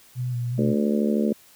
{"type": "tone with vibrato", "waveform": "sine", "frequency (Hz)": 122.8, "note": "B2", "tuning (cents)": -9, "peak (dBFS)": -24, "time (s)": [0.15, 0.75], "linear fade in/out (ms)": 50, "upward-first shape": "square", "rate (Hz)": 2.7, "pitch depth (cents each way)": 29}
{"type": "harmonic tone", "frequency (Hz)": 73, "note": "D2", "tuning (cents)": -10, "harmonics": [3, 4, 5, 6, 7, 8], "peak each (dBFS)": [-21, -30, -28, -30, -31, -33], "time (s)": [0.58, 1.33], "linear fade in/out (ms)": 5}
{"effects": ["white hiss -53 dBFS RMS until 1.55 s"]}